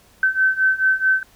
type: beating tone pair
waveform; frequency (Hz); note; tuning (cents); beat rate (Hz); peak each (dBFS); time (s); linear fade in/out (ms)
sine; 1533 / 1537.6; G6 / G6; -39 / -34; 4.6; -19 / -17; 0.23-1.23; 2
effects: pink hiss -53 dBFS RMS until 1.35 s